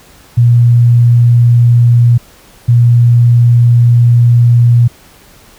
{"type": "tone bursts at uneven times", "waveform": "sine", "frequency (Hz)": 119.5, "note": "A#2", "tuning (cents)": 43, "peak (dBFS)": -3, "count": 2, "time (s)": [[0.37, 2.18], [2.68, 4.88]], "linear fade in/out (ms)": 10, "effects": ["pink hiss -41 dBFS RMS until 5.58 s"]}